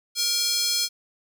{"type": "tone with high-pass filter", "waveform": "square", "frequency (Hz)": 470.8, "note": "A#4", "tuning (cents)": 17, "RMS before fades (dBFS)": -24, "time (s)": [0.15, 0.89], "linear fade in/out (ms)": 50, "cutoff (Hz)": 4500, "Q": 2.5, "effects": []}